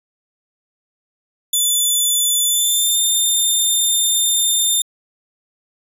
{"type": "tone with pitch glide", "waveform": "10% pulse", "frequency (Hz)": [3490, 3609], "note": ["A7", "A7"], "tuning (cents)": [-15, 43], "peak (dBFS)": -7, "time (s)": [1.53, 4.82], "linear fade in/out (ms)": 5, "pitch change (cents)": 58, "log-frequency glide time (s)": [2.46, 2.97], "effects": ["resampled to 32000 Hz"]}